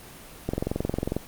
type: click train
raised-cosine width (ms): 2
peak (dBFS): -12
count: 16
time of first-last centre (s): 0.49-1.166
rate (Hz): 22.2
effects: pink hiss -45 dBFS RMS until 1.27 s + Opus 24 kbps